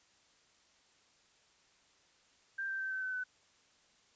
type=tone with pitch steps; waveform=sine; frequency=1581 / 1565.6 / 1550.3 / 1535.1 / 1520.1 / 1505.3 Hz; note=G6 / G6 / G6 / G6 / F#6 / F#6; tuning=+14 / -3 / -20 / -37 / +46 / +29 cents; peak=-35 dBFS; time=2.58-3.24 s; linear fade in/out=10 ms; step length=110 ms; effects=white hiss -68 dBFS RMS until 4.15 s + resampled to 16000 Hz